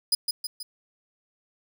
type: tone with echo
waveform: sawtooth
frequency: 4978 Hz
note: D#8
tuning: in tune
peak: -16 dBFS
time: 0.12-0.15 s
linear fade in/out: 5 ms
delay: 160 ms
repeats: 3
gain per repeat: -5 dB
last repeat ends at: 0.63 s
effects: none